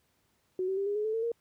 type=tone with pitch steps; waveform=sine; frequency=370 / 382.4 / 395.2 / 408.4 / 422.1 / 436.2 / 450.8 / 465.9 Hz; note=F#4 / G4 / G4 / G#4 / G#4 / A4 / A4 / A#4; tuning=0 / -43 / +14 / -29 / +28 / -15 / +42 / -1 cents; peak=-28 dBFS; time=0.59-1.318 s; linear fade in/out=2 ms; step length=91 ms; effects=pink hiss -72 dBFS RMS until 1.4 s + high-pass 60 Hz 12 dB/octave